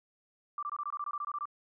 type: tone bursts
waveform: sine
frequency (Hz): 1174.7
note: D6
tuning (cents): 0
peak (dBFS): -33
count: 13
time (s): 0.58-1.455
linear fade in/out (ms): 2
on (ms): 47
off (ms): 22
effects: none